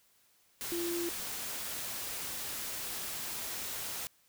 sine tone in noise, 342.7 Hz, F4, 33 cents flat, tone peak -33 dBFS, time 0.72-1.09 s, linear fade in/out 0 ms, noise white, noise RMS -39 dBFS, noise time 0.61-4.07 s, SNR +3 dB, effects white hiss -68 dBFS RMS until 4.28 s

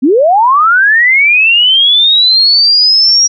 sine linear sweep, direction up, 233.1 to 5710 Hz, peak -4 dBFS, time 0.02-3.28 s, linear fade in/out 20 ms, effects none

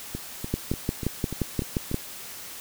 two click trains, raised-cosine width 3 ms, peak -11 / -18 dBFS, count 9 / 7, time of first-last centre 0.54-1.944 / 0.15-1.915 s, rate 5.7 / 3.4 Hz, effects white hiss -40 dBFS RMS until 2.6 s

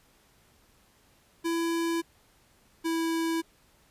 square tone pair in turn, 333.9 / 328.7 Hz, E4 / E4, +22 / -5 cents, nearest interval unison, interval 27 cents, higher first, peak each -27 dBFS, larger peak neither, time 1.44-2.02 / 2.84-3.42 s, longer neither, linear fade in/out 20 ms, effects pink hiss -63 dBFS RMS until 3.9 s + resampled to 32000 Hz

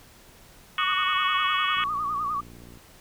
sine tone with vibrato, 1178 Hz, D6, 5 cents sharp, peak -25 dBFS, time 0.78-2.41 s, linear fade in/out 10 ms, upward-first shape sine, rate 9.9 Hz, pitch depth 100 cents each way
harmonic tone, 369.5 Hz, F#4, 2 cents flat, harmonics 3 / 4 / 5 / 6 / 7 / 8 / 9, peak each -32 / -32 / -32 / -32 / -32 / -32 / -32 dBFS, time 0.78-1.84 s, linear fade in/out 2 ms
click train, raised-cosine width 3 ms, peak -35 dBFS, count 60, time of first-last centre 1.77-2.773 s, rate 58.8 Hz
effects pink hiss -52 dBFS RMS until 3 s

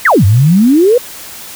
sine exponential two-way sweep, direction down then up, 2194 to 92.5 to 513 Hz, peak -4 dBFS, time 0.05-0.98 s, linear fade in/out 5 ms, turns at 0.25 s, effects white hiss -29 dBFS RMS until 1.55 s

